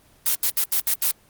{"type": "noise bursts at uneven times", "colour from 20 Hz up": "blue", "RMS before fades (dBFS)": -20, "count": 6, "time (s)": [[0.26, 0.35], [0.43, 0.5], [0.57, 0.64], [0.72, 0.8], [0.87, 0.94], [1.02, 1.11]], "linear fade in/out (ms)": 2, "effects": ["pink hiss -56 dBFS RMS until 1.29 s", "Opus 24 kbps"]}